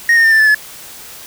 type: tone with pitch steps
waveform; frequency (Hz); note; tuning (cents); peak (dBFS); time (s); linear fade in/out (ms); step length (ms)
triangle; 1864.7 / 1833.7 / 1803.3 / 1773.3 / 1743.9 / 1714.9; A#6 / A#6 / A6 / A6 / A6 / A6; 0 / -29 / +42 / +13 / -16 / -45; -5; 0.09-0.546; 2; 76
effects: white hiss -34 dBFS RMS until 1.26 s